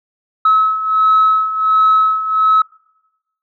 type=beating tone pair; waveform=sine; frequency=1289 / 1290.4 Hz; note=E6 / E6; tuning=-39 / -37 cents; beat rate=1.4 Hz; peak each=-15 / -10 dBFS; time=0.45-2.62 s; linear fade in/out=5 ms; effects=noise-tail reverb RT60 1.0 s tail -26 dB re dry + tanh soft clip ceiling -4 dBFS